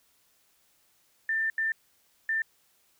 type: tone bursts at uneven times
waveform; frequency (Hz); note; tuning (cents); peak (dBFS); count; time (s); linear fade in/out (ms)
sine; 1787; A6; +26; -25; 3; 1.29-1.5 / 1.58-1.72 / 2.29-2.42; 2
effects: white hiss -67 dBFS RMS until 2.99 s